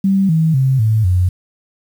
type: tone with pitch steps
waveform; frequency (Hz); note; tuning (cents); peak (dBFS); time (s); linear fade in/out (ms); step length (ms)
sine; 194.3 / 160.58 / 132.71 / 109.68 / 90.64; G3 / E3 / C3 / A2 / F#2; -15 / -45 / +25 / -5 / -35; -10; 0.04-1.29; 5; 250
effects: 7-bit